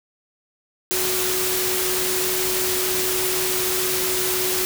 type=tone in noise; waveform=sine; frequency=370 Hz; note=F#4; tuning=in tune; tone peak=-26 dBFS; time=0.91-4.65 s; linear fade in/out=0 ms; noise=white; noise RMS=-23 dBFS; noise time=0.91-4.65 s; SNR=-6 dB; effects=none